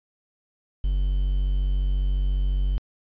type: tone with quantisation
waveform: triangle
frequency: 47.21 Hz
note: F#1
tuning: 36 cents sharp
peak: -18 dBFS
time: 0.84-2.78 s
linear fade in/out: 0 ms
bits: 8
effects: resampled to 11025 Hz